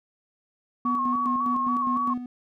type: tone with vibrato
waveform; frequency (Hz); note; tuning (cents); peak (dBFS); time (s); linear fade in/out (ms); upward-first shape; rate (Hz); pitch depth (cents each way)
sine; 1104; C#6; -7; -23; 0.85-2.14; 10; square; 3.6; 39
type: tone with tremolo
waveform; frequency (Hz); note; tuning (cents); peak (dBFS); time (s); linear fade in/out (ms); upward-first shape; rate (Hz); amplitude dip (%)
triangle; 246.9; B3; 0; -24; 0.85-2.26; 2; square; 4.9; 55
effects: none